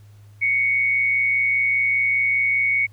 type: tone pair together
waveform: sine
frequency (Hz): 2100 / 2225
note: C7 / C#7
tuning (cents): +6 / +6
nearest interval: minor second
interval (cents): 100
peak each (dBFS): -28 / -17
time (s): 0.41-2.87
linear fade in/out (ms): 20
effects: added 103 Hz sine -44 dBFS peak until 2.92 s + pink hiss -60 dBFS RMS until 2.92 s